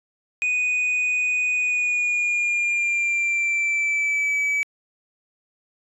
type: tone with pitch glide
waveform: triangle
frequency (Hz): 2483 to 2290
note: D#7 to D7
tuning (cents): -4 to -44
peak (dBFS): -18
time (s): 0.42-4.63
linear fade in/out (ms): 0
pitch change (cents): -140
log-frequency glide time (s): 1.54-4.39
effects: resampled to 24000 Hz